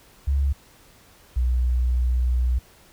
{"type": "tone pair in turn", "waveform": "sine", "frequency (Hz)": [69.3, 61.73], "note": ["C#2", "B1"], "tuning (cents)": [0, 0], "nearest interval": "major second", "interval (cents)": 200, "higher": "first", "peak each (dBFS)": -18, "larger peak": "neither", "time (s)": [[0.27, 0.53], [1.36, 2.59]], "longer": "second", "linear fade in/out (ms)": 10, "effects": ["pink hiss -53 dBFS RMS until 2.92 s"]}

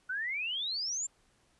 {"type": "exponential sweep", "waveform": "sine", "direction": "up", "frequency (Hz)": [1454, 7459], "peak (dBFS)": -32, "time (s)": [0.09, 1.07], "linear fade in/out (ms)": 10, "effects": ["pink hiss -69 dBFS RMS until 1.59 s", "resampled to 24000 Hz"]}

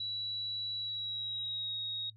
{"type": "tone with pitch glide", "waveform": "sine", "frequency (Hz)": [3924, 3771], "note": ["B7", "A#7"], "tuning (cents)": [-12, 19], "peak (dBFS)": -35, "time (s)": [0, 2.1], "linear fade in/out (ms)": 5, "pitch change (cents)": -69, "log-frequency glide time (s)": [0.76, 1.77], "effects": ["noise-tail reverb RT60 0.1 s tail -24 dB re dry", "added 108 Hz sine -55 dBFS peak until 2.16 s"]}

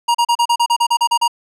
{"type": "tone bursts", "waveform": "square", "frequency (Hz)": 945, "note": "A#5", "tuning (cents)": 23, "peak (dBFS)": -12, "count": 12, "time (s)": [0.08, 1.28], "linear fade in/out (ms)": 10, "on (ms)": 67, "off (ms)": 36, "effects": ["low-pass 10000 Hz 12 dB/octave"]}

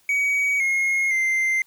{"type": "tone with pitch steps", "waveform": "triangle", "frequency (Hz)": [2261, 2153, 2085], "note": ["C#7", "C7", "C7"], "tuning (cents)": [34, 49, -7], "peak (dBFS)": -17, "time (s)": [0.09, 1.62], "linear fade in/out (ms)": 2, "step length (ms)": 510, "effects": ["white hiss -60 dBFS RMS until 1.66 s"]}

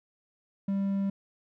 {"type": "tone", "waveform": "triangle", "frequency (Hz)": 196.8, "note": "G3", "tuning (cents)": 7, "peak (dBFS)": -24, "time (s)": [0.68, 1.1], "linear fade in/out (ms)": 5, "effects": []}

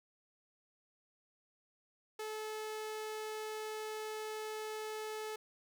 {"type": "tone", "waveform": "sawtooth", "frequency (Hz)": 432.3, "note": "A4", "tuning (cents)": -31, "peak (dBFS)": -36, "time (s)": [2.19, 5.36], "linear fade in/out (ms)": 5, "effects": []}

